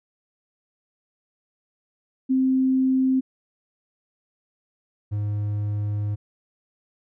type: tone pair in turn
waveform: sine / triangle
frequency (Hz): 261.6 / 103.82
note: C4 / G#2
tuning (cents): 0 / 0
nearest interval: octave + major third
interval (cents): 1600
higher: first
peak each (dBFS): -17 / -21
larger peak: first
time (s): 2.29-3.21 / 5.11-6.16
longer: second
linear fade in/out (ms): 20
effects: none